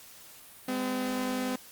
sawtooth tone pair together, 204.7 / 255.2 Hz, G#3 / C4, -25 / -43 cents, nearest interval major third, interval 382 cents, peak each -33 / -26 dBFS, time 0.68-1.56 s, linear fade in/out 5 ms, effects white hiss -51 dBFS RMS until 1.71 s + Opus 48 kbps

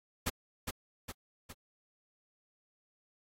pink noise with echo, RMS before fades -32 dBFS, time 0.26-0.3 s, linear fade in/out 10 ms, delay 410 ms, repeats 3, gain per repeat -5 dB, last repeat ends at 1.53 s, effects AAC 48 kbps

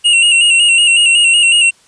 square tone with vibrato, 2794 Hz, F7, in tune, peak -7 dBFS, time 0.04-1.71 s, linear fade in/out 20 ms, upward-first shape square, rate 5.4 Hz, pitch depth 43 cents each way, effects white hiss -49 dBFS RMS until 1.87 s + resampled to 22050 Hz

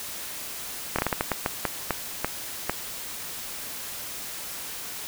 slowing click train, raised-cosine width 0.5 ms, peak -8 dBFS, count 12, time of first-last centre 0.96-2.696 s, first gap 26 ms, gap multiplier 1.33, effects white hiss -36 dBFS RMS until 5.07 s

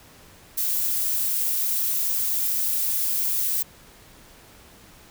violet noise, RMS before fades -24 dBFS, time 0.57-3.63 s, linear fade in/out 10 ms, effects pink hiss -50 dBFS RMS until 5.1 s

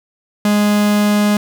45% pulse tone, 207.7 Hz, G#3, in tune, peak -11 dBFS, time 0.45-1.37 s, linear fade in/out 2 ms, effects none

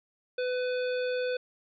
harmonic tone with a mistuned harmonic, 501 Hz, B4, 25 cents sharp, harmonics 1 / 3 / 5 / 7 / 9, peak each -28 / -38 / -42 / -45 / -47 dBFS, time 0.38-1.37 s, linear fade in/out 5 ms, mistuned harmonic 9, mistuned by -37 cents, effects none

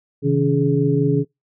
sine tone cluster, 133.7 / 158.7 / 282.8 / 420.6 Hz, C3 / D#3 / C#4 / G#4, +38 / +35 / +35 / +22 cents, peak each -20 dBFS, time 0.22-1.25 s, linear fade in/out 50 ms, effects noise-tail reverb RT60 0.2 s tail -26 dB re dry

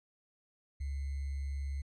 sine tone with sample-and-hold, 69.3 Hz, C#2, in tune, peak -34 dBFS, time 0.8-1.82 s, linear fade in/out 10 ms, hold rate 2100 Hz, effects resampled to 22050 Hz

